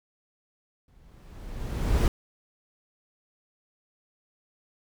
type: noise with exponential growth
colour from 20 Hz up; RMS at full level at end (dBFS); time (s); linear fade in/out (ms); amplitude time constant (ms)
brown; -19; 0.88-2.08; 2; 260
effects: none